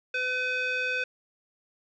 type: tone with band-pass filter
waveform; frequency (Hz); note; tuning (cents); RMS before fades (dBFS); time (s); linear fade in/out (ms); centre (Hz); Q
square; 505; B4; +39; -29; 0.14-1.04; 5; 2100; 5.9
effects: resampled to 16000 Hz + 10-bit